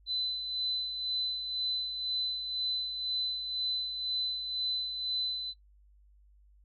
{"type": "tone with tremolo", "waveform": "sine", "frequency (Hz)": 4020, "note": "B7", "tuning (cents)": 30, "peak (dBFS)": -29, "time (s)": [0.06, 5.54], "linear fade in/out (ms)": 50, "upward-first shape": "sine", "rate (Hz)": 2, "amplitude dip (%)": 50, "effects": ["noise-tail reverb RT60 0.1 s tail -17 dB re dry", "added 50 Hz sine -58 dBFS peak until 6.64 s"]}